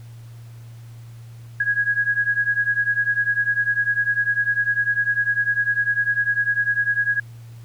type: beating tone pair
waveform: sine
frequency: 1651 / 1661 Hz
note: G#6 / G#6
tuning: -11 / 0 cents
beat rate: 10 Hz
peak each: -20 / -22 dBFS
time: 1.6-7.2 s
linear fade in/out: 5 ms
effects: added 116 Hz sine -37 dBFS peak until 7.64 s + pink hiss -54 dBFS RMS until 7.64 s